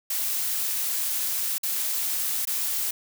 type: noise with dropouts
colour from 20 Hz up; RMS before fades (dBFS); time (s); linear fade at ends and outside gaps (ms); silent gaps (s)
blue; -27; 0.1-2.91; 5; 1.582-1.632 / 2.453-2.472
effects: none